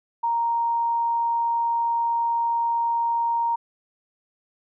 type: tone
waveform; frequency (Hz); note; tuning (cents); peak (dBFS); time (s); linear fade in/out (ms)
sine; 932.3; A#5; 0; -20; 0.23-3.56; 10
effects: none